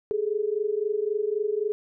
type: tone pair together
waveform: sine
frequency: 407.5 / 431.3 Hz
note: G#4 / A4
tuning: -33 / -35 cents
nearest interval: minor second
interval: 98 cents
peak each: -27 / -26 dBFS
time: 0.11-1.72 s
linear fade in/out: 0 ms
effects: none